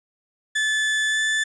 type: tone with pitch glide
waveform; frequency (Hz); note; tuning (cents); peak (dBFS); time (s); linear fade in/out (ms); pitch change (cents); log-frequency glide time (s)
35% pulse; 1737 to 1749.1; A6 to A6; -23 to -11; -18; 0.55-1.44; 10; +12; 1.09-1.2
effects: resampled to 22050 Hz